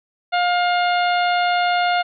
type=harmonic tone; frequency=709 Hz; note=F5; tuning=26 cents sharp; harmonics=1 / 2 / 3 / 4 / 5 / 6; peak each=-17 / -23 / -27 / -29 / -31 / -33 dBFS; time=0.32-2.03 s; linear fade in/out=20 ms; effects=none